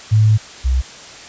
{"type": "tone pair in turn", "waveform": "sine", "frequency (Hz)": [108.1, 64.11], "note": ["A2", "C2"], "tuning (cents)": [-30, -35], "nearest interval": "major sixth", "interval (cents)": 905, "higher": "first", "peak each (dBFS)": [-8, -12], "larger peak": "first", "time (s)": [[0.11, 0.38], [0.64, 0.82]], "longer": "first", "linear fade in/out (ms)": 20, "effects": ["white hiss -36 dBFS RMS until 1.28 s", "resampled to 16000 Hz"]}